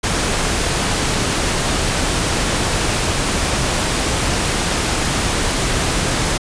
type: noise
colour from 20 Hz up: pink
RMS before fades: -18 dBFS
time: 0.03-6.38 s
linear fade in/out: 10 ms
effects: resampled to 22050 Hz